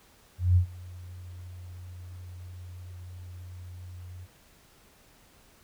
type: tone with ADSR envelope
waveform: sine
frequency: 89.7 Hz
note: F2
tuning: 47 cents sharp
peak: -16 dBFS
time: 0.38-4.27 s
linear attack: 180 ms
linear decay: 99 ms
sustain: -24 dB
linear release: 36 ms
effects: pink hiss -59 dBFS RMS until 5.63 s

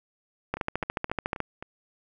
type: two click trains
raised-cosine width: 0.5 ms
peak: -22 / -12 dBFS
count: 5 / 13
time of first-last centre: 0.57-1.625 / 0.54-1.403 s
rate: 3.79 / 13.9 Hz
effects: none

